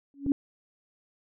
sine tone with exponential growth, 279.7 Hz, C#4, 16 cents sharp, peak -17 dBFS, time 0.14-0.32 s, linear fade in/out 1 ms, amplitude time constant 38 ms
click, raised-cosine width 3 ms, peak -21 dBFS, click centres 0.264 s
effects none

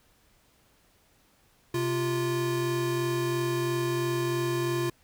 square tone pair together, 130.2 / 347.6 Hz, C3 / F4, -8 / -8 cents, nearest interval octave + perfect fourth, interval 1700 cents, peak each -32 / -28 dBFS, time 1.74-4.9 s, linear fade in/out 5 ms, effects pink hiss -64 dBFS RMS until 5.03 s

